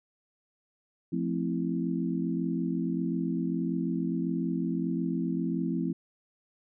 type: chord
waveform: sine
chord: F major seventh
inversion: none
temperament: equal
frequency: 174.61 / 220 / 261.6 / 329.6 Hz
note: F3 / A3 / C4 / E4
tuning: 0 / 0 / 0 / 0 cents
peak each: -31 / -35 / -32 / -34 dBFS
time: 1.12-5.93 s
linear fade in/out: 10 ms
effects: none